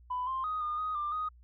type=tone with pitch steps; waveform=sine; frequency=998 / 1051 / 1250 / 1218 / 1250 / 1190 / 1247 Hz; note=B5 / C6 / D#6 / D#6 / D#6 / D6 / D#6; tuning=+18 / +7 / +8 / -37 / +8 / +22 / +3 cents; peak=-30 dBFS; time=0.1-1.29 s; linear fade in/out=10 ms; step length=170 ms; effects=tanh soft clip ceiling -26 dBFS + added 60 Hz sine -54 dBFS peak until 1.43 s